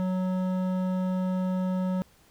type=tone with hard clipping; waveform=sine; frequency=185 Hz; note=F#3; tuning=in tune; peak=-27 dBFS; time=0-2.02 s; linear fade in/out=0 ms; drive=12 dB; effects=pink hiss -60 dBFS RMS until 2.3 s